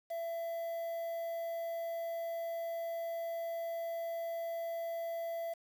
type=tone with quantisation; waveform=triangle; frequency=670 Hz; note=E5; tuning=28 cents sharp; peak=-34 dBFS; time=0.1-5.54 s; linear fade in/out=10 ms; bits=9; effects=none